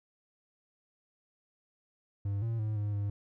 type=tone with pitch steps; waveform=triangle; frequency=100.3 / 114.6 / 107.7 / 103.7 / 101.7 Hz; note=G2 / A#2 / A2 / G#2 / G#2; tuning=+40 / -29 / -37 / -2 / -36 cents; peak=-28 dBFS; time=2.25-3.1 s; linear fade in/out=5 ms; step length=170 ms; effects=none